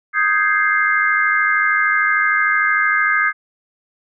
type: chord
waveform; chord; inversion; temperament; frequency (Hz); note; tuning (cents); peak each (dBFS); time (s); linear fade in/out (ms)
sine; Ab major seventh; second; equal; 1244.5 / 1568 / 1661.2 / 2093; Eb6 / G6 / Ab6 / C7; 0 / 0 / 0 / 0; -19; 0.13-3.33; 50
effects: none